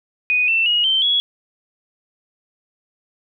sine tone with pitch steps, 2485 / 2679 / 2888 / 3113 / 3356 Hz, D#7 / E7 / F#7 / G7 / G#7, -3 / +27 / -43 / -13 / +17 cents, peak -14 dBFS, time 0.3-1.2 s, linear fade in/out 0 ms, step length 180 ms, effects none

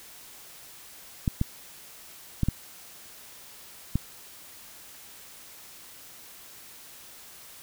clicks, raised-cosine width 5 ms, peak -11 dBFS, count 5, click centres 1.278 / 1.414 / 2.433 / 2.486 / 3.956 s, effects white hiss -48 dBFS RMS until 7.62 s

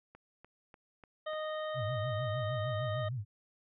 click train, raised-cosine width 0.5 ms, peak -38 dBFS, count 5, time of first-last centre 0.15-1.333 s, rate 3.38 Hz
harmonic tone, 619 Hz, D#5, 9 cents flat, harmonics 1 / 2 / 3 / 5 / 6, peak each -36 / -42 / -46 / -50 / -52 dBFS, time 1.26-3.09 s, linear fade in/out 10 ms
sine tone with vibrato, 116 Hz, A#2, 8 cents flat, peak -34 dBFS, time 1.74-3.25 s, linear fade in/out 50 ms, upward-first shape sine, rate 6.6 Hz, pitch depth 230 cents each way
effects none

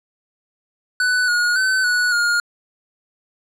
square tone with pitch steps, 1493 / 1443 / 1524 / 1470 / 1422 Hz, F#6 / F#6 / G6 / F#6 / F6, +15 / -44 / -49 / -12 / +31 cents, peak -16 dBFS, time 1-2.4 s, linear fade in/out 2 ms, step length 280 ms, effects low-pass 9000 Hz 12 dB/octave

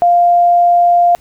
sine tone, 698.5 Hz, F5, in tune, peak -6 dBFS, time 0.02-1.15 s, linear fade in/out 0 ms, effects pink hiss -49 dBFS RMS until 1.2 s

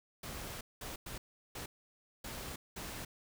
pink noise bursts at uneven times, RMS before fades -44 dBFS, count 6, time 0.23-0.61 / 0.81-0.96 / 1.06-1.18 / 1.55-1.66 / 2.24-2.56 / 2.76-3.05 s, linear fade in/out 5 ms, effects none

